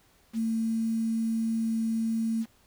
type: tone with quantisation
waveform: sine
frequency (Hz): 225.2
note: A3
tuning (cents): +40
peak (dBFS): -25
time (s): 0.33-2.46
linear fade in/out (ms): 50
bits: 8
effects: pink hiss -63 dBFS RMS until 2.66 s